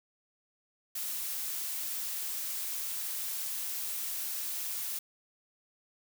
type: noise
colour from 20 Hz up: blue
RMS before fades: -36 dBFS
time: 0.95-4.99 s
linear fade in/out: 5 ms
effects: none